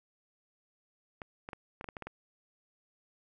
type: clicks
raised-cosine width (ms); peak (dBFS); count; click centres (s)
0.5; -26; 9; 1.218 / 1.489 / 1.532 / 1.811 / 1.843 / 1.888 / 1.968 / 2.023 / 2.07
effects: none